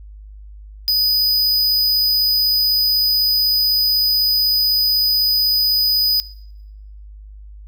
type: tone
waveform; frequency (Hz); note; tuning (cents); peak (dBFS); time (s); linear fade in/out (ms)
square; 4978; D#8; 0; -14; 0.88-6.2; 0
effects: noise-tail reverb RT60 0.9 s tail -21 dB re dry + added 51 Hz sine -35 dBFS peak until 7.67 s